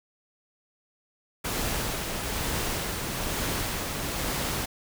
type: noise with tremolo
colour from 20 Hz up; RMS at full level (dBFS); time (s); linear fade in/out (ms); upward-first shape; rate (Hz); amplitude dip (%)
pink; -29; 1.44-4.66; 10; sine; 1.1; 30
effects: none